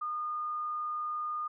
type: tone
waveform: sine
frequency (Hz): 1221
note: D#6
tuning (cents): -33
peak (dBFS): -32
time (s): 0.01-1.48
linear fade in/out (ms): 10
effects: none